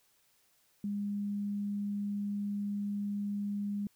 sine tone, 203.5 Hz, G#3, 35 cents flat, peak -32 dBFS, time 0.84-3.87 s, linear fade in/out 2 ms, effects white hiss -70 dBFS RMS until 3.95 s

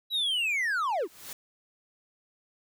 triangle linear sweep, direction down, 3951 to 277.4 Hz, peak -24 dBFS, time 0.1-1.08 s, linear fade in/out 50 ms
white noise with exponential growth, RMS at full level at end -38 dBFS, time 0.87-1.33 s, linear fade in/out 2 ms, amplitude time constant 100 ms
effects none

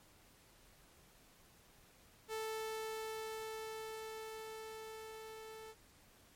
sawtooth tone with level ramp, 440 Hz, A4, in tune, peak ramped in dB -35 to -46 dBFS, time 2.28-5.75 s, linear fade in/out 50 ms, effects pink hiss -65 dBFS RMS until 6.35 s + MP3 64 kbps

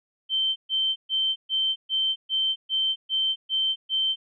sine tone bursts, 3109 Hz, G7, 15 cents flat, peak -21 dBFS, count 10, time 0.29-4.16 s, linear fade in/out 50 ms, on 270 ms, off 130 ms, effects none

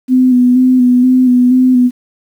sine tone with vibrato, 251.7 Hz, B3, 33 cents sharp, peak -5 dBFS, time 0.08-1.91 s, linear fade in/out 50 ms, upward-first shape square, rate 2.1 Hz, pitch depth 26 cents each way, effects 7-bit

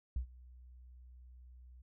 sine tone with ADSR envelope, 62 Hz, B1, 7 cents sharp, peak -31 dBFS, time 0.16-1.82 s, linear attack 3 ms, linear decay 95 ms, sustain -22 dB, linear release 7 ms, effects none

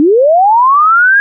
sine linear sweep, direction up, 280 to 1655 Hz, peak -4 dBFS, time 0-1.2 s, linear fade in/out 0 ms, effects none

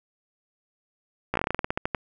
slowing click train, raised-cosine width 0.5 ms, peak -10 dBFS, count 15, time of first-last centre 1.34-1.948 s, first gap 15 ms, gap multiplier 1.15, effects none

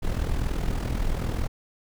brown noise with amplitude modulation, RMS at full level -23 dBFS, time 0.02-1.48 s, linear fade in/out 20 ms, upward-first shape sine, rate 41 Hz, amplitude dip 65%, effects none

